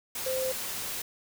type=tone in noise; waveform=sine; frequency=520 Hz; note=C5; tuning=11 cents flat; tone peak=-28 dBFS; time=0.26-0.52 s; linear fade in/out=5 ms; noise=white; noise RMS=-35 dBFS; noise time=0.15-1.02 s; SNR=+4 dB; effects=none